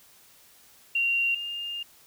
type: tone pair in turn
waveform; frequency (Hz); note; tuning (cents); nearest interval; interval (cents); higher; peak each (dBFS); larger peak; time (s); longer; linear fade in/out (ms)
sine; 2762 / 2812; F7 / F7; -20 / +11; unison; 31; second; -22 / -31; first; 0.95-1.35 / 1.35-1.83; second; 5
effects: white hiss -56 dBFS RMS until 2.06 s